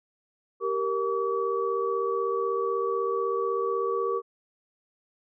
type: tone cluster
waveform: sine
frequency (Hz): 391.1 / 467.2 / 1142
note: G4 / A#4 / D6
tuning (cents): -4 / +4 / -49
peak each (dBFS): -29 / -28 / -30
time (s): 0.6-4.22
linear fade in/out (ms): 50
effects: none